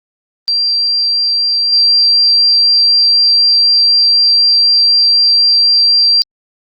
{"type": "tone with level steps", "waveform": "sine", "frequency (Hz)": 4724, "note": "D8", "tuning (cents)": 9, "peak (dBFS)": [-10, -6], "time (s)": [0.48, 6.22], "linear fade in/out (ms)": 0, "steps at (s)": 1.72, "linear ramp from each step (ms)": 10, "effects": ["Opus 24 kbps"]}